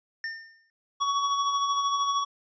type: tone with exponential decay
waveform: square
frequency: 1810 Hz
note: A6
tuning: 48 cents sharp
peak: -29 dBFS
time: 0.24-0.7 s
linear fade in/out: 1 ms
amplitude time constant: 100 ms
type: tone with tremolo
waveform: square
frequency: 1124 Hz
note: C#6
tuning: 24 cents sharp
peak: -23 dBFS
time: 1-2.25 s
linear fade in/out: 20 ms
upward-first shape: sine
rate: 13 Hz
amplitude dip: 40%
effects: resampled to 16000 Hz